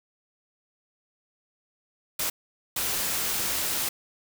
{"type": "noise bursts at uneven times", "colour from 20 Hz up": "white", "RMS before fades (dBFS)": -28, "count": 2, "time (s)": [[2.19, 2.3], [2.76, 3.89]], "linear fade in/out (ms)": 5, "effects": []}